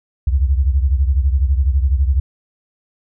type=beating tone pair; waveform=sine; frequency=65.4 / 77.4 Hz; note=C2 / D#2; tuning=0 / -9 cents; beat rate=12 Hz; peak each=-13 / -18 dBFS; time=0.27-2.2 s; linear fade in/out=5 ms; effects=none